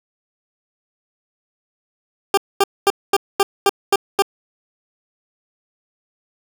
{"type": "tone bursts", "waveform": "20% pulse", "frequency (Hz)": 397.1, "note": "G4", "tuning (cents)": 22, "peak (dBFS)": -6, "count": 8, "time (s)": [2.34, 4.222], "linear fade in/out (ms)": 2, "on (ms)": 34, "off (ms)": 230, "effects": []}